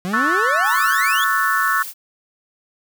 40% pulse exponential sweep, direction up, 174.8 to 3520 Hz, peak -21 dBFS, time 0.05-1.24 s, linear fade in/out 0 ms
sine chord, F# minor seventh, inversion second, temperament equal, 1108.7 / 1318.5 / 1480 / 1760 Hz, C#6 / E6 / F#6 / A6, 0 / 0 / 0 / 0 cents, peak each -21 dBFS, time 0.13-1.83 s, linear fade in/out 10 ms
blue noise, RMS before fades -31 dBFS, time 0.63-1.94 s, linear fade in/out 50 ms
effects none

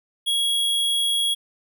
square tone, 3317 Hz, G#7, 3 cents flat, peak -20 dBFS, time 0.26-1.35 s, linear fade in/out 20 ms, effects none

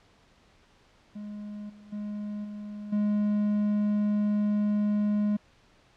triangle tone with level steps, 208.1 Hz, G#3, 4 cents sharp, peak -34 / -46 / -30 / -34 / -21 dBFS, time 1.15-5.37 s, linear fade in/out 10 ms, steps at 1.69 / 1.92 / 2.44 / 2.92 s, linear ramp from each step 10 ms, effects pink hiss -61 dBFS RMS until 5.96 s + low-pass 5000 Hz 12 dB/octave

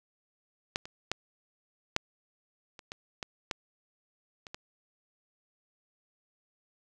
clicks, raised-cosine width 0.2 ms, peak -12 / -26 / -12 / -8 / -29 / -22 / -18 / -14 / -27 / -22 dBFS, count 10, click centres 0.759 / 0.855 / 1.116 / 1.964 / 2.792 / 2.919 / 3.228 / 3.512 / 4.468 / 4.545 s, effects none

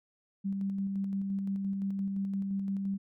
sine tone with tremolo, 196 Hz, G3, in tune, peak -29 dBFS, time 0.44-2.98 s, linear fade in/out 20 ms, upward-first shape square, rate 5.8 Hz, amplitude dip 25%, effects none

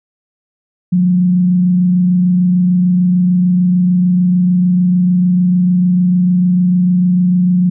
sine tone with frequency modulation, 180 Hz, F#3, 47 cents flat, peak -8 dBFS, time 0.92-7.7 s, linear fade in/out 10 ms, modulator 26.7 Hz, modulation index 0.25, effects none

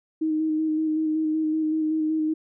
sine tone with vibrato, 312.9 Hz, D#4, 10 cents sharp, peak -21 dBFS, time 0.21-2.34 s, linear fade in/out 10 ms, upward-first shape square, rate 5.3 Hz, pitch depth 17 cents each way, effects none

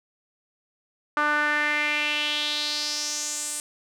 sawtooth tone with band-pass filter sweep, 297.5 Hz, D4, 22 cents sharp, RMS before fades -26 dBFS, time 1.17-3.6 s, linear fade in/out 0 ms, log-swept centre 1300 to 8700 Hz, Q 3.8, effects none

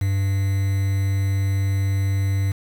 triangle tone with quantisation, 98 Hz, G2, in tune, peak -16 dBFS, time 0.01-2.52 s, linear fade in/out 5 ms, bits 6, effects none

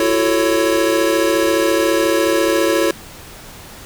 square chord, F# minor seventh, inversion third, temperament equal with one note detuned, 335.6 / 370 / 440 / 554.4 Hz, E4 / F#4 / A4 / C#5, +31 / 0 / 0 / 0 cents, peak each -18 / -22 / -21 / -19 dBFS, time 0-2.91 s, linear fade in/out 2 ms, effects pink hiss -37 dBFS RMS until 3.85 s

